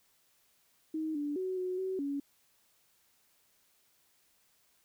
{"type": "tone with pitch steps", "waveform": "sine", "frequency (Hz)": [314.8, 291.5, 373.2, 367.1, 377.5, 281.9], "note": ["D#4", "D4", "F#4", "F#4", "F#4", "C#4"], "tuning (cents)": [20, -13, 15, -14, 35, 29], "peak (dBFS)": -32, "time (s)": [0.94, 2.2], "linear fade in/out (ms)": 5, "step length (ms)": 210, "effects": ["white hiss -70 dBFS RMS until 4.84 s"]}